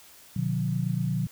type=tone cluster; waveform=sine; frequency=123.3 / 150.8 / 180.2 Hz; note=B2 / D3 / F#3; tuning=-2 / +46 / -45 cents; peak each=-29 dBFS; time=0.36-1.27 s; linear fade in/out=5 ms; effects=white hiss -52 dBFS RMS until 1.31 s